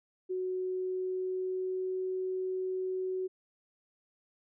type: tone with pitch glide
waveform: sine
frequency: 370 to 373 Hz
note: F#4 to F#4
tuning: 0 to +14 cents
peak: -31 dBFS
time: 0.29-3.28 s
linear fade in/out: 20 ms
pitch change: +14 cents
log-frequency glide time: 0.53-2 s
effects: none